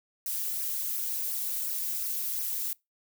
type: noise with flanger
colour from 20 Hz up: violet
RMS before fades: -32 dBFS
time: 0.26-2.73 s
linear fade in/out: 2 ms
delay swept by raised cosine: 0.25 to 4.85 ms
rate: 2.8 Hz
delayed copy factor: -0.85
effects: noise-tail reverb RT60 0.2 s tail -23 dB re dry